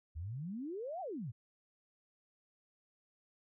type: exponential two-way sweep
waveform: sine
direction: up then down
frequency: 72.7 to 784 to 101.7 Hz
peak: -39 dBFS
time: 0.15-1.32 s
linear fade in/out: 20 ms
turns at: 1.01 s
effects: none